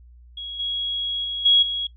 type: tone with level steps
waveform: sine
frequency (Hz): 3318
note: G#7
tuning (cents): -2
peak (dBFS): -30 / -23 / -25 / -12 / -23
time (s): 0.37-1.87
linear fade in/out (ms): 5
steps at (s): 0.59 / 1.24 / 1.45 / 1.62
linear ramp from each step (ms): 10
effects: noise-tail reverb RT60 0.1 s tail -19 dB re dry + added 60 Hz sine -45 dBFS peak until 1.96 s